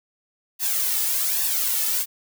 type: noise with flanger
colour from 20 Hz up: blue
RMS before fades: -23 dBFS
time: 0.59-2.06 s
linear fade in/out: 50 ms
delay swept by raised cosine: 1.1 to 2.3 ms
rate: 1.2 Hz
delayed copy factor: +0.75
effects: none